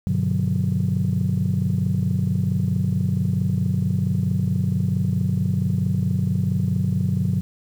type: chord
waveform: sine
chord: G major seventh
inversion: none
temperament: just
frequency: 98 / 122.5 / 147 / 183.75 Hz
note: G2 / B2 / D3 / F#3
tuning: 0 / -14 / +2 / -12 cents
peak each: -23 / -24 / -24 / -22 dBFS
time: 0.07-7.41 s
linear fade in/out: 0 ms
effects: tanh soft clip ceiling -12 dBFS + 8-bit